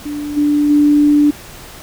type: tone with level steps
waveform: sine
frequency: 293.7 Hz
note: D4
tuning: in tune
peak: -20 / -10 / -7 dBFS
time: 0.05-1.31 s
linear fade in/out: 10 ms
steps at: 0.36 / 0.69 s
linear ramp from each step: 20 ms
effects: pink hiss -35 dBFS RMS until 1.82 s